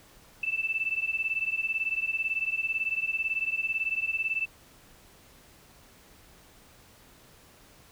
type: beating tone pair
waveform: sine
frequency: 2637 / 2655 Hz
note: E7 / E7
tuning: 0 / +12 cents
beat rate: 18 Hz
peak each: -30 dBFS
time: 0.43-4.46 s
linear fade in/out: 5 ms
effects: pink hiss -56 dBFS RMS until 7.91 s